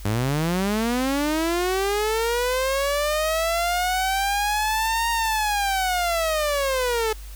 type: linear two-way sweep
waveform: sawtooth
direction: up then down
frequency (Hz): 98 to 932.3 to 428.8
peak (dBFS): -17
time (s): 0.05-7.13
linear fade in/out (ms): 5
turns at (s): 5.1
effects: added 50 Hz sine -35 dBFS peak until 7.35 s + white hiss -47 dBFS RMS until 7.35 s